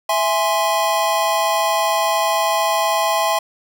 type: chord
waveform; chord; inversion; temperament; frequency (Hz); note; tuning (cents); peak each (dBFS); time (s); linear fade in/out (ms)
square; E augmented; none; equal; 659.3 / 830.6 / 1046.5; E5 / G#5 / B#5; 0 / 0 / 0; -21 / -21 / -21; 0.09-3.39; 5
effects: none